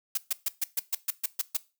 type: noise bursts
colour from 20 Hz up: blue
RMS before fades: -27 dBFS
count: 10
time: 0.15-1.57 s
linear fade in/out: 5 ms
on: 25 ms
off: 130 ms
effects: noise-tail reverb RT60 0.3 s tail -19 dB re dry